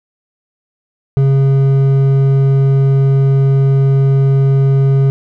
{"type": "tone with hard clipping", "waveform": "triangle", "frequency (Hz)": 136.3, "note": "C#3", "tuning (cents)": -29, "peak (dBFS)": -9, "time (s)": [1.17, 5.1], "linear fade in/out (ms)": 0, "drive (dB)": 10, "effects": []}